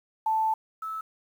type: tone pair in turn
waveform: sine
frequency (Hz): 880 / 1305.6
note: A5 / E6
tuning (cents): 0 / -17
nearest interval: perfect fifth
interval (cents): 683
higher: second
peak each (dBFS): -22 / -31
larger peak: first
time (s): 0.26-0.54 / 0.82-1.01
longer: first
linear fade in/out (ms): 5
effects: 9-bit